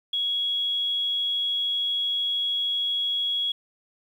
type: tone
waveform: sine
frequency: 3331 Hz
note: G#7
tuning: 4 cents sharp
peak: -23 dBFS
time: 0.13-3.52 s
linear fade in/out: 5 ms
effects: 9-bit